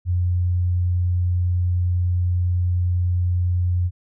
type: tone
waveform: sine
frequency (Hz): 89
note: F2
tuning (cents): +33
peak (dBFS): -17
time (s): 0.05-3.91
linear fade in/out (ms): 50
effects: none